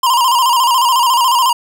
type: tone with vibrato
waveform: square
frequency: 995 Hz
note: B5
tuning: 13 cents sharp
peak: -10 dBFS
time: 0.03-1.53 s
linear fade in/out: 5 ms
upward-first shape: square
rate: 14 Hz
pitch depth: 81 cents each way
effects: none